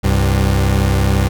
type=tone pair together; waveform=30% pulse; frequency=66.1 / 97.73 Hz; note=C2 / G2; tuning=+18 / -5 cents; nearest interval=perfect fifth; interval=677 cents; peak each=-12 dBFS; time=0.03-1.29 s; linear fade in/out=20 ms; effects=none